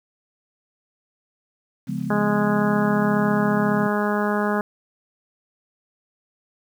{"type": "chord", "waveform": "sine", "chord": "C# dominant seventh", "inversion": "none", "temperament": "just", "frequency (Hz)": [138.59, 173.24, 207.9, 249.5], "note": ["C#3", "E#3", "G#3", "B3"], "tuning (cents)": [0, -14, 2, 18], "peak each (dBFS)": [-31, -29, -29, -30], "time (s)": [1.87, 3.88], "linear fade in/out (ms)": 20}
{"type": "harmonic tone", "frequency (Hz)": 207.7, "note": "G#3", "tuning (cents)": 0, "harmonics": [1, 2, 3, 4, 5, 6, 7, 8], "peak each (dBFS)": [-23, -26, -28, -29, -30, -31, -31, -32], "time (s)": [2.1, 4.61], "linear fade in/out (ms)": 2}
{"effects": ["8-bit"]}